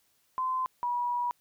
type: tone pair in turn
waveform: sine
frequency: 1030 / 969.1 Hz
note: C6 / B5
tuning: -28 / -33 cents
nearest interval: minor second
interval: 105 cents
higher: first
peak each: -27 dBFS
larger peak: neither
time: 0.38-0.66 / 0.83-1.31 s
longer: second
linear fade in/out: 0 ms
effects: white hiss -70 dBFS RMS until 1.4 s